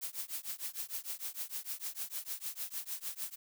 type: noise with tremolo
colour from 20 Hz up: blue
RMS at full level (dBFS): -37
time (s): 0.01-3.36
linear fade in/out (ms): 20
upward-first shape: triangle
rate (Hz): 6.6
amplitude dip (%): 100
effects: none